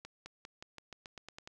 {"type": "accelerating click train", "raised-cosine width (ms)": 0.2, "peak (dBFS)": -29, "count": 11, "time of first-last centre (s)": [0.05, 1.475], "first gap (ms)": 210, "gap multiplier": 0.91, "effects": []}